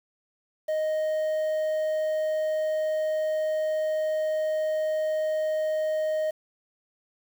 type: tone with quantisation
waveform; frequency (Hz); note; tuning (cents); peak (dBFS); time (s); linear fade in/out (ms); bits
triangle; 622.3; D#5; 0; -22; 0.68-6.31; 10; 8
effects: none